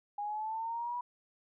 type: linear sweep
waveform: sine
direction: up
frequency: 816 to 980 Hz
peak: -34 dBFS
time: 0.18-1.01 s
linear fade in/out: 5 ms
effects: none